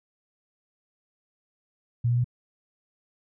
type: tone with pitch steps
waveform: sine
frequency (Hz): 119 / 120.8 / 122.63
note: A#2 / B2 / B2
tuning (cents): +36 / -38 / -12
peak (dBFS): -20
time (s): 2.04-2.244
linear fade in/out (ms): 10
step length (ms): 68
effects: none